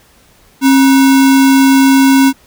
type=tone with sample-and-hold; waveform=sine; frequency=269.2 Hz; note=C4; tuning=49 cents sharp; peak=-4 dBFS; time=0.61-2.33 s; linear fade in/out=50 ms; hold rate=1225 Hz; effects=pink hiss -47 dBFS RMS until 2.46 s